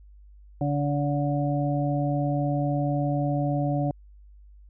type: harmonic tone with a mistuned harmonic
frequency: 143.7 Hz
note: D3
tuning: 37 cents flat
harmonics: 1 / 2 / 4 / 5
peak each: -25 / -28 / -31 / -32 dBFS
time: 0.61-3.91 s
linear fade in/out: 2 ms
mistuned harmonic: 5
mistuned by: +19 cents
effects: added 50 Hz sine -47 dBFS peak until 4.69 s